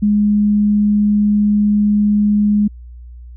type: tone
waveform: sine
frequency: 207.7 Hz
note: G#3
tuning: in tune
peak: -10 dBFS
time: 0.02-2.68 s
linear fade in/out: 10 ms
effects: added 60 Hz sine -32 dBFS peak until 3.36 s